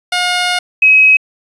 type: tone pair in turn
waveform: 10% pulse / sine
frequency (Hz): 717 / 2547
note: F5 / D#7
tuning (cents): +45 / +40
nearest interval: octave + minor seventh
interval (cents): 2195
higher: second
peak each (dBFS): -4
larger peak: neither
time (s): 0.12-0.59 / 0.82-1.17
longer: first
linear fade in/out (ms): 5
effects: resampled to 22050 Hz + 7-bit